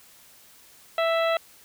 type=harmonic tone; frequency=660 Hz; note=E5; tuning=2 cents sharp; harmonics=1 / 2 / 3 / 4 / 5 / 6; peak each=-22 / -28 / -32 / -34 / -36 / -38 dBFS; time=0.98-1.37 s; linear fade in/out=2 ms; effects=white hiss -53 dBFS RMS until 1.64 s